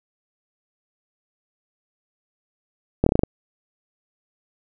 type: slowing click train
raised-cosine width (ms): 2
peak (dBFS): -3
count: 7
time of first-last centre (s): 3.04-3.235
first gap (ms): 24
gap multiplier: 1.12
effects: none